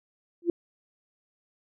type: tone with exponential growth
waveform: sine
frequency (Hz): 343.9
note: F4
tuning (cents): -27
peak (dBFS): -16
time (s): 0.42-0.5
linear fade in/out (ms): 2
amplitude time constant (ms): 16
effects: none